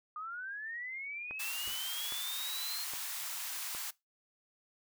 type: linear sweep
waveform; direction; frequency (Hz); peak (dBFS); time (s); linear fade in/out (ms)
sine; up; 1211 to 4234; -39; 0.16-2.84; 2
type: click train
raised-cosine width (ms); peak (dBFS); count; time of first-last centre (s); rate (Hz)
0.5; -30; 4; 1.31-3.749; 1.23
type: high-pass noise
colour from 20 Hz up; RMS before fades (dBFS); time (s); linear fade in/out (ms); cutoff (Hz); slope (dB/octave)
white; -40; 1.39-3.91; 10; 830; 24
type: noise with exponential decay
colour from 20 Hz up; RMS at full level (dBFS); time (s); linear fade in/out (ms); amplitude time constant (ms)
pink; -47; 1.67-1.85; 2; 37
effects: noise-tail reverb RT60 0.2 s tail -21 dB re dry